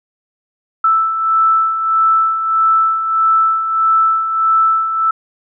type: beating tone pair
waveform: sine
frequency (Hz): 1318.5 / 1320.1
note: E6 / E6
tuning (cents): 0 / +2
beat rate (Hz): 1.6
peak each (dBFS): -19 / -11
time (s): 0.84-5.11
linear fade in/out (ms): 5
effects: none